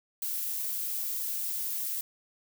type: noise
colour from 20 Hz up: violet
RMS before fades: -33 dBFS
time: 0.22-2.01 s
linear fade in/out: 2 ms
effects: none